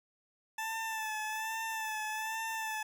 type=tone with vibrato; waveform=20% pulse; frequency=878 Hz; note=A5; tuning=4 cents flat; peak=-30 dBFS; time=0.58-2.83 s; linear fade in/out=5 ms; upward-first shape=sine; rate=1.2 Hz; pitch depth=37 cents each way; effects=none